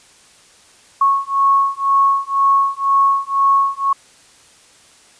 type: beating tone pair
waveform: sine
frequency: 1100 / 1102 Hz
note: C#6 / C#6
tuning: -14 / -11 cents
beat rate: 2 Hz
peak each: -15 dBFS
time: 1.01-3.93 s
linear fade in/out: 5 ms
effects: white hiss -48 dBFS RMS until 5.19 s + resampled to 22050 Hz